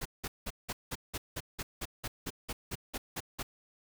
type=noise bursts; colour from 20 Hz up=pink; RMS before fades=-37 dBFS; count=16; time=0.01-3.43 s; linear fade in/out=10 ms; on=45 ms; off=180 ms; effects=none